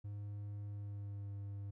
triangle tone with pitch glide, 102.4 to 100.41 Hz, G#2 to G2, -24 to +42 cents, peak -40 dBFS, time 0.04-1.71 s, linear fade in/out 10 ms, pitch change -34 cents, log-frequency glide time 0.66-1.34 s, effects none

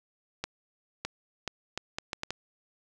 accelerating click train, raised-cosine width 0.2 ms, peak -15 dBFS, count 8, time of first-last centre 0.44-2.306 s, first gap 610 ms, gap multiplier 0.7, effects none

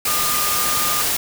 sine tone in noise, 1213 Hz, D#6, 44 cents flat, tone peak -24 dBFS, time 0.07-1.02 s, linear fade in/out 5 ms, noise white, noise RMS -20 dBFS, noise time 0.05-1.17 s, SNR -7 dB, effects none

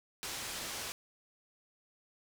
white low-pass noise, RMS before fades -41 dBFS, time 0.23-0.92 s, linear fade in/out 0 ms, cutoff 7700 Hz, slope 12 dB/octave, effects none

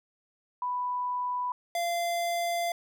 sine / square tone pair in turn, 990 / 688.8 Hz, B5 / F5, +4 / -24 cents, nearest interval tritone, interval 628 cents, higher first, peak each -28 dBFS, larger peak neither, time 0.62-1.52 / 1.75-2.72 s, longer second, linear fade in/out 2 ms, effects none

